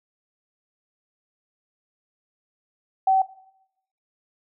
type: tone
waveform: sine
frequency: 765 Hz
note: G5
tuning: 42 cents flat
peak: -15 dBFS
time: 3.07-3.22 s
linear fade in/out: 5 ms
effects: noise-tail reverb RT60 0.8 s tail -18 dB re dry